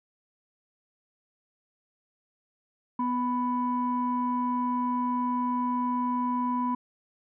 sine tone pair together, 247.7 / 990.8 Hz, B3 / B5, +5 / +5 cents, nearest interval 2 octaves, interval 2400 cents, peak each -27 dBFS, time 2.99-6.75 s, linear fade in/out 5 ms, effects tanh soft clip ceiling -18 dBFS

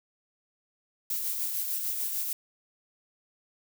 violet noise with tremolo, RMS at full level -30 dBFS, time 1.1-2.33 s, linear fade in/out 2 ms, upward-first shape sine, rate 6.7 Hz, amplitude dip 35%, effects none

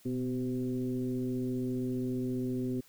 sine tone with frequency modulation, 252.6 Hz, B3, 39 cents sharp, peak -30 dBFS, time 0.05-2.81 s, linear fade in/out 10 ms, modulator 130 Hz, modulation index 0.96, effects white hiss -61 dBFS RMS until 2.88 s

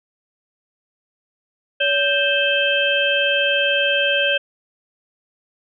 harmonic tone with a mistuned harmonic, 523.3 Hz, C5, in tune, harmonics 1 / 3 / 5 / 6, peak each -21 / -21 / -21 / -21 dBFS, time 1.8-4.38 s, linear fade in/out 10 ms, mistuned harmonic 1, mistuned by +140 cents, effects none

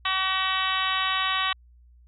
harmonic tone, 378.9 Hz, F#4, 41 cents sharp, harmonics 2 / 3 / 4 / 5 / 6 / 7 / 8 / 9 / 10, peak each -36 / -27 / -34 / -31 / -36 / -33 / -31 / -34 / -32 dBFS, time 0.05-1.53 s, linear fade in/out 5 ms, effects added 60 Hz sine -51 dBFS peak until 2.07 s

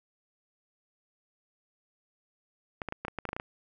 clicks, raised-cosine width 0.5 ms, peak -19 dBFS, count 11, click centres 2.818 / 2.887 / 2.924 / 3.05 / 3.082 / 3.187 / 3.253 / 3.29 / 3.331 / 3.365 / 3.399 s, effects none

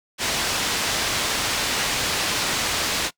white low-pass noise, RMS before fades -24 dBFS, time 0.18-3.11 s, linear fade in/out 50 ms, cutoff 5500 Hz, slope 12 dB/octave, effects noise-tail reverb RT60 0.1 s tail -22 dB re dry

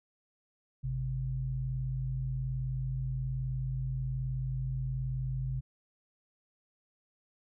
sine tone pair together, 52 / 130.81 Hz, G#1 / C3, +3 / 0 cents, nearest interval octave + major third, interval 1597 cents, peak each -37 / -32 dBFS, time 0.83-5.61 s, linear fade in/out 20 ms, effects none

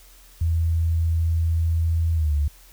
sine tone with pitch glide, 82.41 to 73 Hz, E2 to D2, 0 to -10 cents, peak -18 dBFS, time 0.41-2.48 s, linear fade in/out 5 ms, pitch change -210 cents, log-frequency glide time 2.14-2.34 s, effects added 42 Hz sine -49 dBFS peak until 2.72 s + white hiss -52 dBFS RMS until 2.72 s

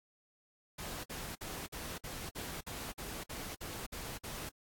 pink noise bursts, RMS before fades -43 dBFS, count 12, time 0.78-4.494 s, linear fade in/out 10 ms, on 260 ms, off 54 ms, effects AAC 64 kbps

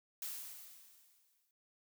blue noise with exponential decay, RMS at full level -41 dBFS, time 0.22-1.51 s, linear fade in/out 2 ms, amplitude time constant 280 ms, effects noise-tail reverb RT60 0.2 s tail -24 dB re dry

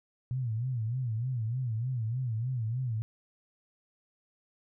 sine tone with vibrato, 119.6 Hz, A#2, 45 cents sharp, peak -29 dBFS, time 0.31-3.02 s, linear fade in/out 0 ms, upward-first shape sine, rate 3.3 Hz, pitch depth 160 cents each way, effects none

